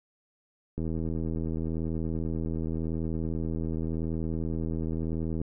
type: click train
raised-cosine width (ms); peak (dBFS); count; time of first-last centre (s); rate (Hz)
3; -20; 376; 0.78-5.415; 80.9
effects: none